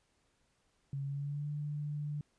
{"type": "tone with pitch glide", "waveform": "sine", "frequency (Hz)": [138.59, 147.68], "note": ["C#3", "D3"], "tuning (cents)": [0, 10], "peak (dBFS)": -35, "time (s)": [0.93, 2.21], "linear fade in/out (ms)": 2, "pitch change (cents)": 110, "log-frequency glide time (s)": [1.04, 1.49], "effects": ["pink hiss -75 dBFS RMS until 2.38 s", "resampled to 22050 Hz"]}